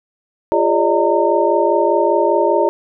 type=tone cluster; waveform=sine; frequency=346.3 / 406.4 / 571 / 616 / 916 Hz; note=F4 / G#4 / D5 / D#5 / A#5; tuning=-15 / -38 / -49 / -17 / -31 cents; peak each=-18 dBFS; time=0.52-2.69 s; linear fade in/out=0 ms; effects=none